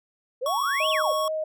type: exponential two-way sweep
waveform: sine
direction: up then down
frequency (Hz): 468.2 to 3520 to 468.2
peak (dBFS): -25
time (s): 0.41-1.13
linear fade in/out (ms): 20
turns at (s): 0.9
type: tone with pitch glide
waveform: square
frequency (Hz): 1113 to 1106.6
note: C#6 to C#6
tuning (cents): +7 to -3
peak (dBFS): -26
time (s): 0.46-1.28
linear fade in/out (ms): 2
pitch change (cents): -10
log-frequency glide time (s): 0.63-0.92
type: tone with vibrato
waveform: sine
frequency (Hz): 622.3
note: D#5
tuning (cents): 0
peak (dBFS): -25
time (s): 0.8-1.44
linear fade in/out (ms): 5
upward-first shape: triangle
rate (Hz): 2.4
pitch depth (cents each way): 19
effects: none